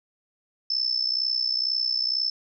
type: tone with amplitude modulation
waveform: sine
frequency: 5274 Hz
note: E8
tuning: in tune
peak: -19 dBFS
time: 0.7-2.3 s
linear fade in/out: 5 ms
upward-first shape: sine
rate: 62.1 Hz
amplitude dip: 80%
effects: none